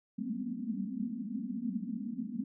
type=band-pass noise; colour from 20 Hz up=white; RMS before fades=-37 dBFS; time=0.18-2.44 s; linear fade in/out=10 ms; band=190 to 260 Hz; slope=96 dB/octave; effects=none